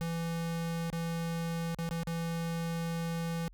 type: tone with dropouts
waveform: square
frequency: 166.8 Hz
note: E3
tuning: 21 cents sharp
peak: -33 dBFS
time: 0.01-3.48 s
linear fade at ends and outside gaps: 0 ms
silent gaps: 0.901-0.928 / 1.746-1.787 / 1.89-1.91 / 2.033-2.072 s
effects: added 41 Hz sine -52 dBFS peak until 3.53 s